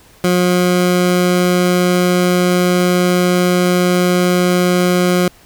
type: tone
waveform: 20% pulse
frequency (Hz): 179.3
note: F3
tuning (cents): +46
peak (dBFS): -6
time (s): 0.24-5.28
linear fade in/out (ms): 2
effects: pink hiss -46 dBFS RMS until 5.45 s